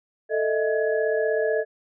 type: tone cluster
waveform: sine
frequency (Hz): 442.2 / 616 / 652 / 1687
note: A4 / D#5 / E5 / G#6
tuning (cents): +9 / -17 / -19 / +27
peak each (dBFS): -23 / -25 / -30 / -31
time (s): 0.29-1.65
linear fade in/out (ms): 50
effects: none